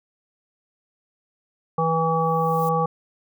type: harmonic tone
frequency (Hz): 162.9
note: E3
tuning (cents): -20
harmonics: 1 / 3 / 5 / 7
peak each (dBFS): -24 / -24 / -24 / -24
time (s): 1.78-2.86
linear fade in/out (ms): 5
type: noise with exponential growth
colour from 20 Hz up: violet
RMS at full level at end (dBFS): -37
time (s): 2-2.69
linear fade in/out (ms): 2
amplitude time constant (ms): 150
effects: none